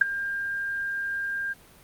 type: tone with ADSR envelope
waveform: sine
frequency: 1600 Hz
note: G6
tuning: 35 cents sharp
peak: -10 dBFS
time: 0.01-1.54 s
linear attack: 7 ms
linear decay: 9 ms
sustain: -17 dB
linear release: 22 ms
effects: pink hiss -53 dBFS RMS until 1.83 s + Opus 48 kbps